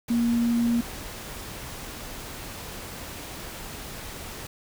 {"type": "tone in noise", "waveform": "sine", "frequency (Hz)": 235.2, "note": "A#3", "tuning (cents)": 16, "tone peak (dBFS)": -20, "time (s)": [0.1, 0.81], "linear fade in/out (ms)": 5, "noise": "pink", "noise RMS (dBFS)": -38, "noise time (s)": [0.08, 4.47], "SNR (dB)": 15, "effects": []}